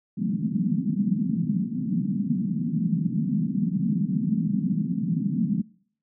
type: band-pass noise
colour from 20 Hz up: pink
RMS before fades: -25 dBFS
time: 0.17-5.62 s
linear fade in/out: 10 ms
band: 160 to 240 Hz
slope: 48 dB/octave
effects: noise-tail reverb RT60 0.6 s tail -25 dB re dry